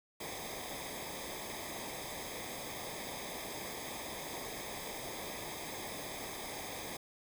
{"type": "noise with comb filter", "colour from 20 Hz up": "pink", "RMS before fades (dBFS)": -43, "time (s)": [0.2, 6.97], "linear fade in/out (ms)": 5, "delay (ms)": 0.7, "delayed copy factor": -0.8, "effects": []}